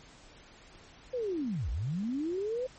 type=linear two-way sweep; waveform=sine; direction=down then up; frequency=523.3 to 49 to 523.3 Hz; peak=-30 dBFS; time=1.13-2.67 s; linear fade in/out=10 ms; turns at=1.7 s; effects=pink hiss -55 dBFS RMS until 2.78 s + MP3 32 kbps